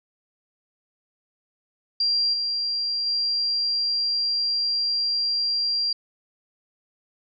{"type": "tone with level steps", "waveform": "sine", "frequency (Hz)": 4752, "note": "D8", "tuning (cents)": 20, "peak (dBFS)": [-19, -23, -21], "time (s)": [2, 5.93], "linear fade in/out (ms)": 5, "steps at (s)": [2.33, 3.06], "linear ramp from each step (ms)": 10, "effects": []}